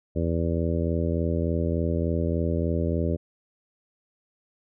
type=harmonic tone; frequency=83.4 Hz; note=E2; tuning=21 cents sharp; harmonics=1 / 2 / 3 / 4 / 5 / 6 / 7; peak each=-26 / -29 / -31 / -32 / -33 / -34 / -34 dBFS; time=0.15-3.17 s; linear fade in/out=20 ms; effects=none